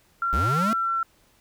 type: tone with pitch glide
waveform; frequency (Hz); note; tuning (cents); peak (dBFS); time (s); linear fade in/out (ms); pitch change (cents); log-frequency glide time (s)
sine; 1371 to 1351.3; F6 to E6; -32 to +43; -22; 0.22-1.03; 2; -25; 0.44-0.77
type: linear sweep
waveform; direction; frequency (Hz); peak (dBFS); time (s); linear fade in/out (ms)
square; up; 53.7 to 230.2; -24; 0.33-0.73; 0
effects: pink hiss -61 dBFS RMS until 1.4 s